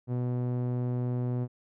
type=tone with low-pass filter; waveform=sawtooth; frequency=123.47 Hz; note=B2; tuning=in tune; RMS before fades=-30 dBFS; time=0.07-1.48 s; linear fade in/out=50 ms; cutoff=550 Hz; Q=0.54; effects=none